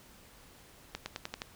accelerating click train, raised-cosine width 0.2 ms, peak -19 dBFS, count 6, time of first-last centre 0.95-1.419 s, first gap 110 ms, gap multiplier 0.92, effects pink hiss -57 dBFS RMS until 1.55 s

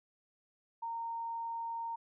sine tone, 922 Hz, A#5, 19 cents flat, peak -36 dBFS, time 0.82-1.96 s, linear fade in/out 10 ms, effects none

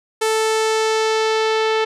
sawtooth tone with low-pass filter sweep, 440 Hz, A4, in tune, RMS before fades -18 dBFS, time 0.21-1.85 s, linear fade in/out 10 ms, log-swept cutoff 10000 to 3500 Hz, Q 1.2, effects none

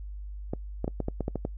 clicks, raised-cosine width 2 ms, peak -16 dBFS, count 9, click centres 0.535 / 0.844 / 0.879 / 1.003 / 1.084 / 1.207 / 1.281 / 1.357 / 1.451 s, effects noise-tail reverb RT60 0.1 s tail -25 dB re dry + added 50 Hz sine -36 dBFS peak until 1.57 s

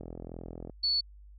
click train, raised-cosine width 2 ms, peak -28 dBFS, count 30, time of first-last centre 0.01-0.697 s, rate 42.2 Hz
sine tone, 4435 Hz, C#8, in tune, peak -25 dBFS, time 0.83-1.01 s, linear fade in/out 10 ms
effects added 50 Hz sine -49 dBFS peak until 1.38 s

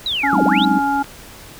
sine linear two-way sweep, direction down then up, 4007 to 146.83 to 4007 Hz, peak -18 dBFS, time 0.06-0.65 s, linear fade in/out 2 ms, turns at 0.44 s
harmonic tone, 280 Hz, C#4, 18 cents sharp, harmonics 1 / 3 / 5, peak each -21 / -17 / -24 dBFS, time 0.23-1.03 s, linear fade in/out 10 ms
sine chord, Ab dominant seventh, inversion third, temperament just, 186.89 / 207.7 / 259.6 / 311.5 Hz, Gb3 / Ab3 / C4 / Eb4, +18 / 0 / -13 / +2 cents, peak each -21 dBFS, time 0.33-0.79 s, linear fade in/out 2 ms
click, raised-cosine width 0.3 ms, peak -20 dBFS, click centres 1.043 s
effects pink hiss -39 dBFS RMS until 1.59 s

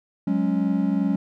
triangle chord, F# suspended second, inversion none, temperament equal, 185 / 207.7 / 277.2 Hz, F#3 / G#3 / C#4, 0 / 0 / 0 cents, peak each -22 dBFS, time 0.27-1.16 s, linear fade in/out 5 ms, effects none

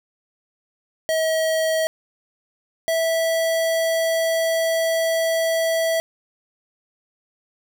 square tone pair in turn, 640 / 655 Hz, D#5 / E5, +49 / -11 cents, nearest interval unison, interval 40 cents, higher second, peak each -19 dBFS, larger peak neither, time 1.09-1.87 / 2.88-6 s, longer second, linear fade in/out 0 ms, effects none

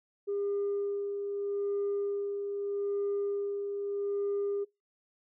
sine tone with tremolo, 403.2 Hz, G4, 49 cents sharp, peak -27 dBFS, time 0.27-4.65 s, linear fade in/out 20 ms, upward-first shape sine, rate 0.8 Hz, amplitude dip 45%, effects noise-tail reverb RT60 0.2 s tail -23 dB re dry + tanh soft clip ceiling -26 dBFS

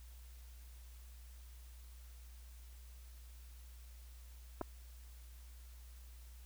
clicks, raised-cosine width 1 ms, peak -26 dBFS, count 2, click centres 4.612 / 4.615 s, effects added 60 Hz sine -52 dBFS peak until 6.45 s + white hiss -65 dBFS RMS until 6.45 s

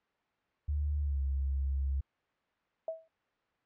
sine tone with pitch glide, 73.42 to 68.11 Hz, D2 to C#2, 0 to -30 cents, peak -29 dBFS, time 0.68-2.01 s, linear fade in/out 10 ms, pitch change -130 cents, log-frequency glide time 1-1.21 s
sine tone with exponential decay, 648 Hz, E5, 30 cents flat, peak -30 dBFS, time 2.88-3.08 s, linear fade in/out 2 ms, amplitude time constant 43 ms
effects white hiss -75 dBFS RMS until 3.65 s + low-pass 2000 Hz 12 dB/octave

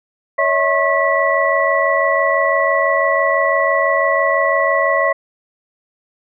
sine tone cluster, 561 / 647 / 1084 / 1957 Hz, C#5 / E5 / C#6 / B6, +21 / -32 / -39 / -16 cents, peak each -18 dBFS, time 0.38-5.13 s, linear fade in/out 10 ms, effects none

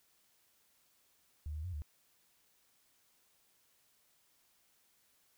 sine tone with pitch steps, 75.3 / 77.2 / 90.5 / 74.5 Hz, D2 / D#2 / F#2 / D2, +44 / -13 / -38 / +25 cents, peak -38 dBFS, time 1.46-1.82 s, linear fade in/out 0 ms, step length 90 ms, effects white hiss -72 dBFS RMS until 5.37 s

